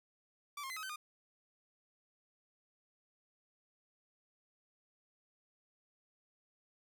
sawtooth tone with pitch steps, 1161 / 1068 / 2045 / 1275 / 1536 / 1220 Hz, D6 / C6 / C7 / D#6 / G6 / D#6, -20 / +35 / -40 / +42 / -36 / -34 cents, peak -38 dBFS, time 0.57-0.96 s, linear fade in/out 5 ms, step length 65 ms, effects none

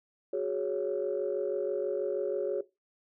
sine chord, F# suspended second, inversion none, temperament just, 370 / 416.2 / 555 Hz, F#4 / G#4 / C#5, 0 / +4 / +2 cents, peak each -32 dBFS, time 0.33-2.61 s, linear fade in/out 5 ms, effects noise-tail reverb RT60 0.2 s tail -17 dB re dry + tanh soft clip ceiling -21 dBFS

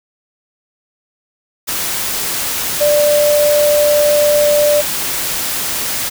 sine tone in noise, 590 Hz, D5, 8 cents sharp, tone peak -9 dBFS, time 2.8-4.82 s, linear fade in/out 20 ms, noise white, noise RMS -19 dBFS, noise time 1.67-6.1 s, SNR +7 dB, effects none

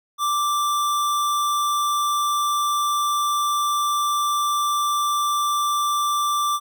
square tone, 1175 Hz, D6, 1 cent sharp, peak -20 dBFS, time 0.18-6.6 s, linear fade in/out 50 ms, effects none

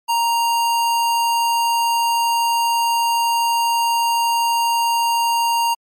square tone, 933 Hz, A#5, 1 cent sharp, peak -16 dBFS, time 0.08-5.75 s, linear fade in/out 20 ms, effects MP3 64 kbps

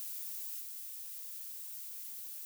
violet noise with level steps, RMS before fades -42 / -45 dBFS, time 0-2.45 s, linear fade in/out 0 ms, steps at 0.6 s, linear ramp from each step 20 ms, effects none

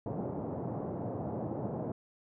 pink band-pass noise, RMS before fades -37 dBFS, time 0.06-1.92 s, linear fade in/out 2 ms, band 110 to 770 Hz, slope 24 dB/octave, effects none

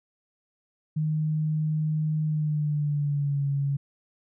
sine tone with pitch glide, 154.7 to 140.23 Hz, D#3 to C#3, -10 to +20 cents, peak -23 dBFS, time 0.96-3.77 s, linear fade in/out 10 ms, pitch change -170 cents, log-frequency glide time 2.24-3.47 s, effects none

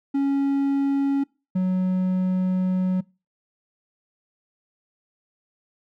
triangle tone pair in turn, 277.2 / 185.01 Hz, C#4 / F#3, 0 / 0 cents, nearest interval perfect fifth, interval 700 cents, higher first, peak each -17 dBFS, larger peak neither, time 0.14-1.24 / 1.55-3.01 s, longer second, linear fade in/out 10 ms, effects noise-tail reverb RT60 0.3 s tail -24 dB re dry

